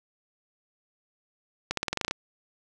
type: accelerating click train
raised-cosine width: 0.2 ms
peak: -10 dBFS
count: 10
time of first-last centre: 1.71-2.11 s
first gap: 63 ms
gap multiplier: 0.91
effects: none